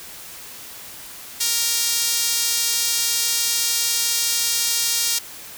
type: tone with high-pass filter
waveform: sawtooth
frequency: 466.2 Hz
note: A#4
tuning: in tune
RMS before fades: -21 dBFS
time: 1.4-5.19 s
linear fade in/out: 10 ms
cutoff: 5000 Hz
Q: 0.99
effects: white hiss -38 dBFS RMS until 5.57 s